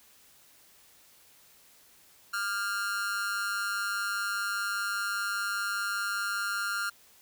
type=tone with amplitude modulation; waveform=45% pulse; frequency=1400 Hz; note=F6; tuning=4 cents sharp; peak=-26 dBFS; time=2.33-6.9 s; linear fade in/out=10 ms; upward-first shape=sine; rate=205 Hz; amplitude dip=80%; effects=white hiss -59 dBFS RMS until 7.21 s